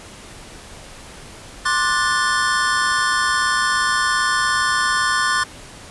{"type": "chord", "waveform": "square", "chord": "D dominant seventh", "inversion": "third", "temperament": "just", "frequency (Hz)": [1057.2, 1174.7, 1468.3, 1762], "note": ["C6", "D6", "F#6", "A6"], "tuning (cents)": [18, 0, -14, 2], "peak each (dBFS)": [-23, -24, -23, -22], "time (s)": [1.65, 5.44], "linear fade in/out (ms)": 10, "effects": ["pink hiss -39 dBFS RMS until 5.9 s", "resampled to 24000 Hz"]}